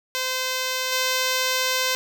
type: tone with level steps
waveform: 5% pulse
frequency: 515 Hz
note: C5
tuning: 28 cents flat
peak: -12 / -9 dBFS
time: 0.15-1.95 s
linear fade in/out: 0 ms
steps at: 0.92 s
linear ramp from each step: 5 ms
effects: none